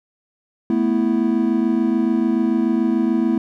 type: chord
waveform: triangle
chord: A suspended second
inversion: none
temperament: equal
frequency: 220 / 246.9 / 329.6 Hz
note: A3 / B3 / E4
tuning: 0 / 0 / 0 cents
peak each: -18 dBFS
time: 0.7-3.38 s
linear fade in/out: 2 ms
effects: none